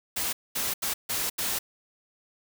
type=noise bursts at uneven times; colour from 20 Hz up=white; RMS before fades=-29 dBFS; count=5; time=0.16-0.33 / 0.55-0.74 / 0.82-0.94 / 1.09-1.3 / 1.38-1.59 s; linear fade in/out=10 ms; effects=none